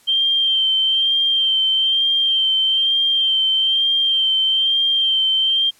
sine tone with vibrato, 3148 Hz, G7, 7 cents sharp, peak -14 dBFS, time 0.07-5.71 s, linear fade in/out 20 ms, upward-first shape sine, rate 1.1 Hz, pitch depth 24 cents each way, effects white hiss -53 dBFS RMS until 5.79 s + low-pass 12000 Hz 12 dB/octave

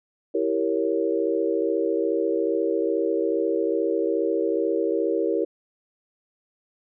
sine chord, E diminished seventh, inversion none, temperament equal, 329.6 / 392 / 466.2 / 554.4 Hz, E4 / G4 / Bb4 / Db5, 0 / 0 / 0 / 0 cents, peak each -26 / -26 / -25 / -29 dBFS, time 0.34-5.45 s, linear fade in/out 10 ms, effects none

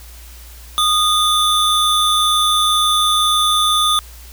square tone pair together, 1232 / 3498 Hz, D#6 / A7, -17 / -11 cents, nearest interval octave + tritone, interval 1806 cents, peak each -16 dBFS, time 0.78-3.99 s, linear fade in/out 0 ms, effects added 59 Hz sine -36 dBFS peak until 4.32 s + white hiss -42 dBFS RMS until 4.32 s

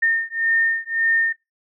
sine beating tone pair, 1821 / 1822.8 Hz, A#6 / A#6, -41 / -39 cents, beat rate 1.8 Hz, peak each -20 dBFS, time 0.02-1.33 s, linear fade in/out 10 ms, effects noise-tail reverb RT60 0.2 s tail -22 dB re dry

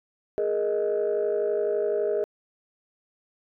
sine chord, Ab suspended second, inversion none, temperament just, 415.3 / 467.2 / 623 Hz, Ab4 / Bb4 / Eb5, 0 / +4 / +2 cents, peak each -24 / -28 / -27 dBFS, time 0.38-2.24 s, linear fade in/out 0 ms, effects tanh soft clip ceiling -17 dBFS

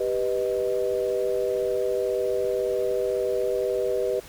sine chord, G augmented, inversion none, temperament equal, 392 / 493.9 / 622.3 Hz, G4 / B4 / D#5, 0 / 0 / 0 cents, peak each -26 / -25 / -29 dBFS, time 0-4.2 s, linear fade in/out 5 ms, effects pink hiss -45 dBFS RMS until 4.28 s + MP3 96 kbps

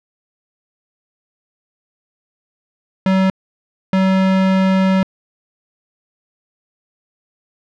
square tone bursts at uneven times, 189.8 Hz, F#3, 44 cents sharp, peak -12 dBFS, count 2, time 3.06-3.3 / 3.93-5.03 s, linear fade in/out 2 ms, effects low-pass 3000 Hz 12 dB/octave

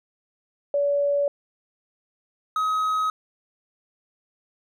sine / triangle tone pair in turn, 571 / 1268.6 Hz, D5 / D#6, -49 / +33 cents, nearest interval octave + major second, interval 1382 cents, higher second, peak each -19 dBFS, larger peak neither, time 0.74-1.28 / 2.56-3.1 s, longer neither, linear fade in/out 2 ms, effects none

